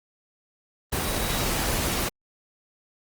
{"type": "tone in noise", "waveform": "sine", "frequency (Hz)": 3866, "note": "B7", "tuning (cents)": -38, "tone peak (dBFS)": -37, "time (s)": [0.98, 1.44], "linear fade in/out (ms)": 10, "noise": "pink", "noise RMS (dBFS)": -26, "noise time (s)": [0.92, 2.09], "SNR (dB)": -14, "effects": ["Opus 24 kbps"]}